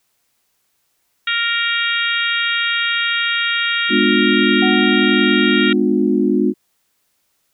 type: harmonic tone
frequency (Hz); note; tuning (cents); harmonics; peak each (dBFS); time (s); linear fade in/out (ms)
466.2; A#4; 0; 3 / 4 / 5 / 6 / 7 / 8; -21 / -22 / -23 / -24 / -24 / -25; 1.27-5.73; 5
type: chord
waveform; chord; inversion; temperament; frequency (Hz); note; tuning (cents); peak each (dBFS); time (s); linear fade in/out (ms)
sine; G# diminished seventh; none; just; 207.7 / 249.2 / 299 / 358.8; G#3 / B3 / D4 / F4; 0 / +16 / +31 / +47; -18; 3.89-6.54; 50
type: tone with exponential decay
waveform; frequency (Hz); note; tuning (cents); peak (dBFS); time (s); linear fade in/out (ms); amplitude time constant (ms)
sine; 746; F#5; +14; -21; 4.62-6.37; 5; 380
effects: white hiss -66 dBFS RMS until 7.53 s